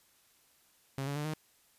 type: tone with pitch steps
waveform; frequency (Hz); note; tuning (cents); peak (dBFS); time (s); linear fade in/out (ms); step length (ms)
sawtooth; 135.9 / 142 / 148.37 / 155.03; C#3 / C#3 / D3 / D#3; -34 / +42 / +18 / -6; -30; 0.98-1.336; 0; 89
effects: white hiss -67 dBFS RMS until 1.78 s + resampled to 32000 Hz